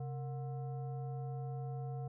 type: tone with frequency modulation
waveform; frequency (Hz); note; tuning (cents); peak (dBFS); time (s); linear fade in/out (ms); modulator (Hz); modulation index
sine; 133.3; C3; +33; -38; 0-2.08; 5; 595; 0.54
effects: none